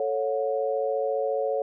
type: chord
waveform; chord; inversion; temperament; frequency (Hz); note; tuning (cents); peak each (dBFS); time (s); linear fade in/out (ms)
sine; F# minor; first; equal with one note detuned; 440 / 554.4 / 723.9; A4 / C#5 / F#5; 0 / 0 / -38; -28 / -26 / -32; 0-1.62; 2
effects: none